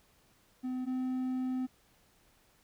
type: tone pair in turn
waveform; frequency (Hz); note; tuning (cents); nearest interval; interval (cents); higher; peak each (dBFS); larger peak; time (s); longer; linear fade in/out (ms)
triangle; 254.7 / 256.5; C4 / C4; -46 / -34; unison; 12; second; -31 / -29; second; 0.63-0.86 / 0.86-1.67; second; 20
effects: pink hiss -67 dBFS RMS until 2.63 s